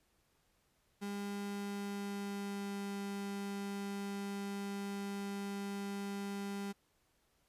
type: tone with pitch glide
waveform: 35% pulse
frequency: 201.7 to 199.61 Hz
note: G3 to G3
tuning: +50 to +32 cents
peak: -37 dBFS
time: 1.01-6.73 s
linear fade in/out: 20 ms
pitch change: -18 cents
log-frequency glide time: 1.46-2.94 s
effects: pink hiss -75 dBFS RMS until 7.48 s + resampled to 32000 Hz